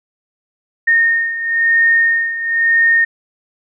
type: beating tone pair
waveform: sine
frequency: 1838 / 1839 Hz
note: A#6 / A#6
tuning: -25 / -24 cents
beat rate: 1 Hz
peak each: -12 / -17 dBFS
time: 0.87-3.05 s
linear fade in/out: 10 ms
effects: none